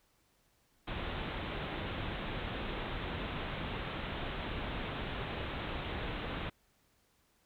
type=low-pass noise; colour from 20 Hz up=pink; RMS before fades=-39 dBFS; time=0.87-6.5 s; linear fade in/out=10 ms; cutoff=3800 Hz; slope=96 dB/octave; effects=pink hiss -72 dBFS RMS until 7.45 s